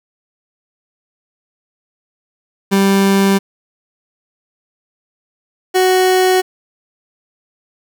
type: tone pair in turn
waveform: 30% pulse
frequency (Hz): 196 / 371.1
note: G3 / F#4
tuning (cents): 0 / +5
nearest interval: major seventh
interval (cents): 1105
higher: second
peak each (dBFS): -7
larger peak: neither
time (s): 2.71-3.39 / 5.74-6.42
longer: neither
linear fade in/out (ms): 20
effects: 8-bit